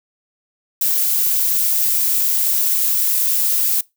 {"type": "noise", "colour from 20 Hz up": "violet", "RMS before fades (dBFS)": -17, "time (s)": [0.81, 3.81], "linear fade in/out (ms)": 5, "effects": ["noise-tail reverb RT60 0.2 s tail -22 dB re dry"]}